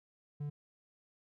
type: tone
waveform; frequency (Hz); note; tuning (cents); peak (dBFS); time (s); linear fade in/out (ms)
triangle; 146.1; D3; -9; -34; 0.4-0.5; 10
effects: none